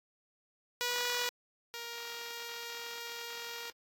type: tone pair in turn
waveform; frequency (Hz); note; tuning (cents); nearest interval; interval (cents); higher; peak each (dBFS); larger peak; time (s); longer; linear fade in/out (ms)
5% pulse; 486.6 / 469.3; B4 / A#4; -26 / +12; minor second; 62; first; -20 / -29; first; 0.81-1.29 / 1.74-3.7; second; 0
effects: AAC 64 kbps